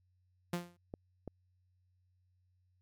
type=tone with exponential decay; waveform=sawtooth; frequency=174.61 Hz; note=F3; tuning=in tune; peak=-27 dBFS; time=0.53-0.77 s; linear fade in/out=5 ms; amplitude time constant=52 ms
type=clicks; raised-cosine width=2 ms; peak=-29 dBFS; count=2; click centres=0.939 / 1.277 s
effects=added 91 Hz sine -70 dBFS peak until 2.81 s + MP3 96 kbps